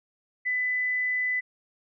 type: tone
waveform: sine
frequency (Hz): 2000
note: B6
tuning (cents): +21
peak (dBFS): -24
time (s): 0.45-1.41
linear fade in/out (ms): 20
effects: none